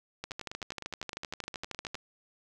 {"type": "two click trains", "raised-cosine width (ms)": 0.2, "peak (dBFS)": [-22, -19], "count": [17, 23], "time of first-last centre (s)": [[0.31, 1.953], [0.24, 1.945]], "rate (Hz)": [9.74, 12.9], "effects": []}